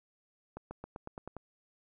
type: accelerating click train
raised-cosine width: 1 ms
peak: -28 dBFS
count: 8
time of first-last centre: 0.57-1.367 s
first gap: 140 ms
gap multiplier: 0.93
effects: none